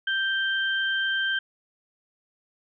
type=tone pair together; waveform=sine; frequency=1568 / 3136 Hz; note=G6 / G7; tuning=0 / 0 cents; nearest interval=octave; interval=1200 cents; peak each=-24 / -29 dBFS; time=0.07-1.39 s; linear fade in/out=5 ms; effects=none